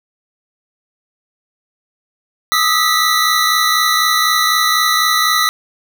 square tone cluster, 1227 / 1291 / 1957 / 3999 Hz, D#6 / E6 / B6 / B7, -25 / -37 / -16 / +21 cents, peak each -18 dBFS, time 2.52-5.49 s, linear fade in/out 0 ms, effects none

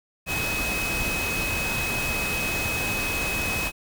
sine tone in noise, 2545 Hz, D#7, 39 cents sharp, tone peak -27 dBFS, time 0.26-3.72 s, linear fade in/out 50 ms, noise pink, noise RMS -29 dBFS, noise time 0.26-3.72 s, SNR -1 dB, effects none

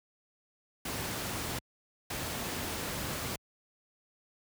pink noise bursts at uneven times, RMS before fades -36 dBFS, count 2, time 0.85-1.59 / 2.1-3.36 s, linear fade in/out 5 ms, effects high-pass 60 Hz 12 dB/octave

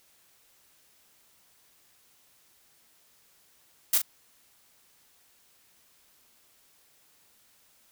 blue noise with echo, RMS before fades -22 dBFS, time 3.93-3.98 s, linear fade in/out 5 ms, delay 39 ms, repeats 1, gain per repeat -8 dB, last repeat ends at 4.019 s, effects white hiss -63 dBFS RMS until 7.91 s

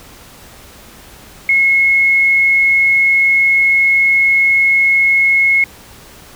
sine tone, 2173 Hz, C#7, 35 cents flat, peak -8 dBFS, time 1.49-5.64 s, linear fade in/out 2 ms, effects pink hiss -39 dBFS RMS until 6.35 s

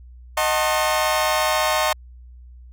sawtooth chord, D# diminished seventh, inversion none, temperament just, 622.3 / 746.7 / 896 / 1075.3 Hz, D#5 / F#5 / A5 / C6, 0 / +16 / +31 / +47 cents, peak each -18 / -22 / -21 / -20 dBFS, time 0.37-1.93 s, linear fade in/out 5 ms, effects added 61 Hz sine -40 dBFS peak until 2.72 s

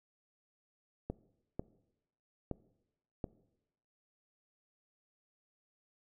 clicks, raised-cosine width 2 ms, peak -23 dBFS, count 4, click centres 1.1 / 1.595 / 2.513 / 3.242 s, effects noise-tail reverb RT60 0.9 s tail -20 dB re dry

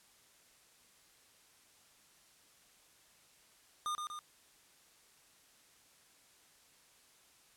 square tone with echo, 1215 Hz, D#6, 42 cents flat, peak -35 dBFS, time 3.86-3.95 s, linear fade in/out 0 ms, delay 120 ms, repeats 2, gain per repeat -4 dB, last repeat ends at 4.19 s, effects white hiss -65 dBFS RMS until 7.56 s + low-pass 11000 Hz 12 dB/octave

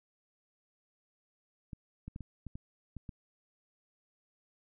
clicks, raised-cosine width 5 ms, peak -30 dBFS, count 8, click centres 1.732 / 2.08 / 2.161 / 2.207 / 2.467 / 2.555 / 2.967 / 3.092 s, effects none

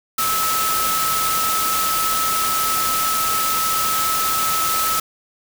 sine tone in noise, 1300 Hz, E6, 24 cents flat, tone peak -20 dBFS, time 0.18-5 s, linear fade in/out 5 ms, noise white, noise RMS -22 dBFS, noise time 0.18-5 s, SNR -1 dB, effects none

